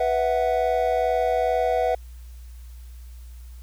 triangle chord, B suspended fourth, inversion none, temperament just, 493.9 / 658.5 / 740.8 Hz, B4 / E5 / F#5, 0 / -2 / +2 cents, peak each -22 dBFS, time 0-1.95 s, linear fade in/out 5 ms, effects added 60 Hz sine -38 dBFS peak until 3.62 s + white hiss -57 dBFS RMS until 3.62 s

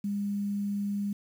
sine tone with quantisation, 202.4 Hz, G#3, 44 cents flat, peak -28 dBFS, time 0.04-1.13 s, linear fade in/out 5 ms, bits 9, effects none

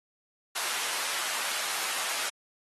pink high-pass noise, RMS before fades -32 dBFS, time 0.55-2.3 s, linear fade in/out 10 ms, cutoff 1000 Hz, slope 12 dB/octave, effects AAC 32 kbps

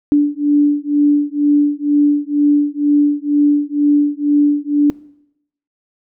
sine beating tone pair, 290.6 / 292.7 Hz, D4 / D4, -18 / -6 cents, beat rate 2.1 Hz, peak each -13 dBFS, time 0.12-4.9 s, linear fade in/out 0 ms, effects noise-tail reverb RT60 0.8 s tail -22 dB re dry

